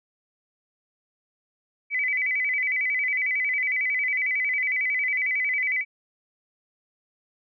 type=tone with vibrato; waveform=sine; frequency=2146 Hz; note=C7; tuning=43 cents sharp; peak=-22 dBFS; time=1.9-5.85 s; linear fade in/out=50 ms; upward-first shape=square; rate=11 Hz; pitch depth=110 cents each way; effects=none